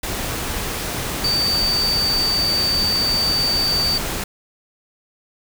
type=tone in noise; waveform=sine; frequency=4605 Hz; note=D8; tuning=35 cents flat; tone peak=-17 dBFS; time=1.24-3.98 s; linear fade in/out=5 ms; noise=pink; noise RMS=-25 dBFS; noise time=0.03-4.24 s; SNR=+5 dB; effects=none